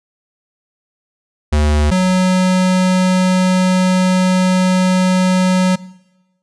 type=tone pair in turn; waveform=square; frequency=74.8 / 184.71 Hz; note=D2 / F#3; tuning=+32 / -3 cents; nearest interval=octave + major third; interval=1565 cents; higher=second; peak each=-11 dBFS; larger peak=neither; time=1.52-1.91 / 1.91-5.76 s; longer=second; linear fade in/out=10 ms; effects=noise-tail reverb RT60 1.0 s tail -20 dB re dry + resampled to 22050 Hz